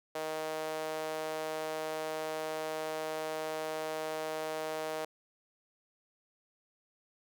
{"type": "tone with high-pass filter", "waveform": "sawtooth", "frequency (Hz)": 156.8, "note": "D#3", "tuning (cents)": 14, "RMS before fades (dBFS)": -37, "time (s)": [0.15, 5.05], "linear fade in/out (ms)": 5, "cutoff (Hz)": 560, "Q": 2.7, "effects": []}